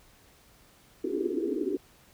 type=band-pass noise; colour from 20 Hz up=pink; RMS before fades=-30 dBFS; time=1.04-1.77 s; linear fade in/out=5 ms; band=260 to 440 Hz; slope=96 dB/octave; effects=pink hiss -59 dBFS RMS until 2.13 s